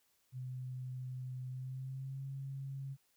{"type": "tone with pitch glide", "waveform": "sine", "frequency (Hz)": [127.7, 136.08], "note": ["C3", "C#3"], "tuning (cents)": [-42, -32], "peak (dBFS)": -40, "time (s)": [0.32, 2.97], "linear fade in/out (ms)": 50, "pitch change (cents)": 110, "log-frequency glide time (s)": [1.47, 2.26], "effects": ["white hiss -75 dBFS RMS until 3.16 s"]}